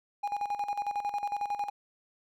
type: tone with tremolo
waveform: triangle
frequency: 819 Hz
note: G#5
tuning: 24 cents flat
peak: -26 dBFS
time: 0.23-1.7 s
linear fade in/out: 10 ms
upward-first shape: square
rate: 11 Hz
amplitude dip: 70%
effects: none